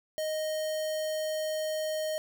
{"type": "tone with notch filter", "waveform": "square", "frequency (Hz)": 622.3, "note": "D#5", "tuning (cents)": 0, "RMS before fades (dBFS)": -32, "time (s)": [0.18, 2.18], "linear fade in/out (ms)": 0, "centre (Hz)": 1600, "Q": 1.9, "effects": []}